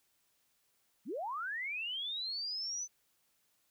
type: linear sweep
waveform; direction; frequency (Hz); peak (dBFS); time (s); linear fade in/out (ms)
sine; up; 164.81 to 6140; -36; 1.05-2.88; 50
effects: white hiss -75 dBFS RMS until 3.7 s